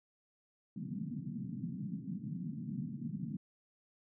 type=band-pass noise; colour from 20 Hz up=white; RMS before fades=-41 dBFS; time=0.76-3.37 s; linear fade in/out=5 ms; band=130 to 240 Hz; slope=48 dB/octave; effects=none